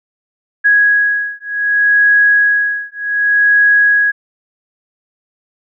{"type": "beating tone pair", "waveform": "sine", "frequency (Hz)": [1661.2, 1661.86], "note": ["G#6", "G#6"], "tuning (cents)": [0, 1], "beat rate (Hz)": 0.66, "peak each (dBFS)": -12, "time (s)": [0.64, 4.12], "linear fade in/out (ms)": 20, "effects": []}